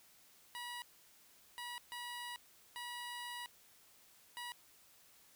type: tone bursts at uneven times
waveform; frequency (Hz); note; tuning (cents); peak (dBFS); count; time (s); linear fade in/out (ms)
15% pulse; 967; B5; -37; -37; 5; 0.55-0.82 / 1.58-1.78 / 1.92-2.36 / 2.76-3.46 / 4.37-4.52; 0
effects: white hiss -65 dBFS RMS until 5.35 s